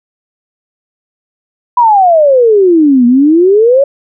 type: exponential two-way sweep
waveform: sine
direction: down then up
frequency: 1000 to 235.7 to 571 Hz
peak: -3 dBFS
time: 1.77-3.84 s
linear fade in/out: 5 ms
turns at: 3.06 s
effects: none

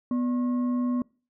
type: tone with frequency modulation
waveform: sine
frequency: 246.9 Hz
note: B3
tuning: in tune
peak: -23 dBFS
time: 0.11-1.02 s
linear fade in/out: 2 ms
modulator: 834 Hz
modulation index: 0.28
effects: noise-tail reverb RT60 0.4 s tail -25 dB re dry

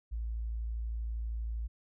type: tone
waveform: sine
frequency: 56.3 Hz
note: A1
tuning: 40 cents sharp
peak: -33 dBFS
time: 0.11-1.68 s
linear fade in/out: 20 ms
effects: none

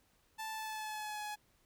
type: tone with pitch glide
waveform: sawtooth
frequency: 879 to 841.2 Hz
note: A5 to G#5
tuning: -2 to +22 cents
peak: -36 dBFS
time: 0.38-1.36 s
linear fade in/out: 20 ms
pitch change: -76 cents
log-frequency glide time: 0.52-1.23 s
effects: pink hiss -72 dBFS RMS until 1.65 s

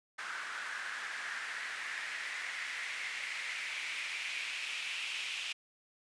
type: noise with band-pass filter sweep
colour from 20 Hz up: white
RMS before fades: -40 dBFS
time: 0.18-5.53 s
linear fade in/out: 10 ms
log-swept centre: 1500 to 2700 Hz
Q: 3.7
effects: resampled to 22050 Hz

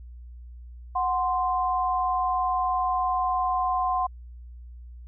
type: tone pair together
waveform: sine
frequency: 737 / 1043.1 Hz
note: F#5 / C6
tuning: -7 / -6 cents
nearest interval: tritone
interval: 601 cents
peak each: -25 dBFS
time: 0.95-4.07 s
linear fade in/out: 10 ms
effects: added 60 Hz sine -40 dBFS peak until 5.07 s

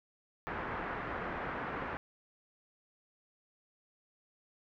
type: low-pass noise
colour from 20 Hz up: white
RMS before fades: -39 dBFS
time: 0.47-1.97 s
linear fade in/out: 0 ms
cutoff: 1700 Hz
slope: 24 dB/octave
effects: none

